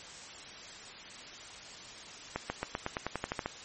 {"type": "accelerating click train", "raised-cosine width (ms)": 0.5, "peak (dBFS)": -17, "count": 12, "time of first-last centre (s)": [2.36, 3.46], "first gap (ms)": 140, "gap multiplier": 0.93, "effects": ["white hiss -47 dBFS RMS until 3.64 s", "MP3 32 kbps"]}